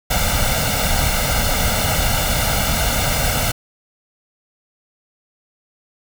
pink noise with comb filter, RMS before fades -18 dBFS, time 0.1-3.52 s, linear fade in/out 10 ms, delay 1.4 ms, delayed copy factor +0.8, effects none

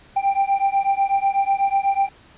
triangle beating tone pair, 784 / 792.1 Hz, G5 / G5, 0 / +18 cents, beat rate 8.1 Hz, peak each -18 dBFS, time 0.16-2.09 s, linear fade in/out 10 ms, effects pink hiss -50 dBFS RMS until 2.37 s + resampled to 8000 Hz

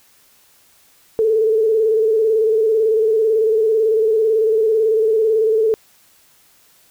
sine tone with vibrato, 440 Hz, A4, in tune, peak -12 dBFS, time 1.19-5.74 s, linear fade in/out 0 ms, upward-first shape square, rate 18 Hz, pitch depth 41 cents each way, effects white hiss -53 dBFS RMS until 6.9 s

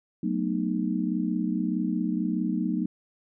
sine chord, B dominant seventh, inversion second, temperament just, 185.21 / 222.2 / 246.9 / 308.7 Hz, F#3 / A3 / B3 / D#4, +2 / +17 / 0 / -14 cents, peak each -29 / -30 / -31 / -30 dBFS, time 0.23-2.86 s, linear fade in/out 5 ms, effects none

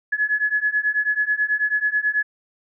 sine beating tone pair, 1695 / 1704.2 Hz, G#6 / G#6, +35 / +44 cents, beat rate 9.2 Hz, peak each -22 / -21 dBFS, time 0.12-2.23 s, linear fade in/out 10 ms, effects none

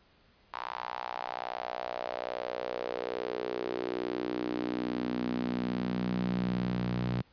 sawtooth tone with high-pass filter sweep, 61.2 Hz, B1, 15 cents flat, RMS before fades -34 dBFS, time 0.53-7.22 s, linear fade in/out 10 ms, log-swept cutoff 980 to 140 Hz, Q 3.8, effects pink hiss -64 dBFS RMS until 7.32 s + resampled to 11025 Hz

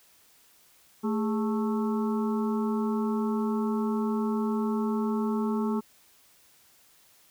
harmonic tone with a mistuned harmonic, 220 Hz, A3, in tune, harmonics 1 / 2 / 4 / 5 / 6, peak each -26 / -32 / -38 / -40 / -42 dBFS, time 1.03-5.81 s, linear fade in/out 20 ms, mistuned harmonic 2, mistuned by -110 cents, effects white hiss -60 dBFS RMS until 7.3 s

